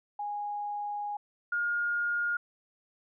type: tone pair in turn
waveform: sine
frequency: 825 / 1421.6 Hz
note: G#5 / F6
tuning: -12 / +30 cents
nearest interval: major sixth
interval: 942 cents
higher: second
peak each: -32 / -27 dBFS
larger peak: second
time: 0.19-1.17 / 1.52-2.37 s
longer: first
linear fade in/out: 5 ms
effects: none